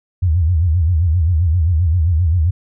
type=tone with vibrato; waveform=sine; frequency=83.9 Hz; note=E2; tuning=31 cents sharp; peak=-11 dBFS; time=0.22-2.51 s; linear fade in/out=10 ms; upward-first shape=sine; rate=7.6 Hz; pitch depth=170 cents each way; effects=none